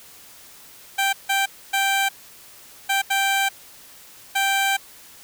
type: tone bursts at uneven times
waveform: 15% pulse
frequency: 784 Hz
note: G5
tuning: in tune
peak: -12 dBFS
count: 6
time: 0.98-1.13 / 1.29-1.46 / 1.73-2.09 / 2.89-3.02 / 3.1-3.49 / 4.35-4.77 s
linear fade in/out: 10 ms
effects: white hiss -46 dBFS RMS until 5.23 s